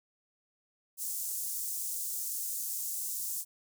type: high-pass noise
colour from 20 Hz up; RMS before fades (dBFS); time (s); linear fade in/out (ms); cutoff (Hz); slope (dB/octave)
pink; -36; 0.97-3.45; 50; 7100; 24
effects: none